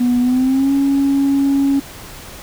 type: tone with pitch glide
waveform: sine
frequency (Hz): 245.2 to 276.8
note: B3 to C#4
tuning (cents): -12 to -2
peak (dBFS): -10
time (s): 0-1.8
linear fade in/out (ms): 10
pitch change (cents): +210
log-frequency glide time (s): 0.2-0.72
effects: tanh soft clip ceiling -9 dBFS + pink hiss -35 dBFS RMS until 2.42 s